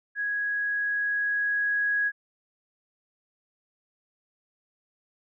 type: tone with level ramp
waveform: sine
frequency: 1661.2 Hz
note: G#6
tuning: in tune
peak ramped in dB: -26 to -22 dBFS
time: 0.15-2.12 s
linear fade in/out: 50 ms
effects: none